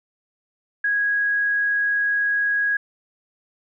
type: tone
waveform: sine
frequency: 1654 Hz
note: G#6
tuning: 8 cents flat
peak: -18 dBFS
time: 0.84-2.77 s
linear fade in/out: 5 ms
effects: none